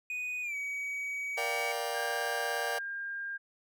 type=tone with pitch glide; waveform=triangle; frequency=2484 to 2265 Hz; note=D#7 to C#7; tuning=-3 to +37 cents; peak=-32 dBFS; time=0.1-1.72 s; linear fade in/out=2 ms; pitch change=-160 cents; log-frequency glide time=0.42-0.56 s
type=chord; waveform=sawtooth; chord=G minor seventh; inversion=first; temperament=just; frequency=470.4 / 588 / 705.6 / 784 Hz; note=Bb4 / D5 / F5 / G5; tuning=+16 / +2 / +18 / 0 cents; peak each=-34 dBFS; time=1.37-2.79 s; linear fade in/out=10 ms
type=tone; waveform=sine; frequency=1605 Hz; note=G6; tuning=40 cents sharp; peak=-35 dBFS; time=1.94-3.38 s; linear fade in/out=20 ms
effects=none